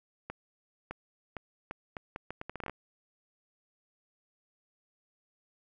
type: accelerating click train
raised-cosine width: 0.5 ms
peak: -23 dBFS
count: 15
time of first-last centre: 0.3-2.697 s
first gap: 610 ms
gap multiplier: 0.75
effects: none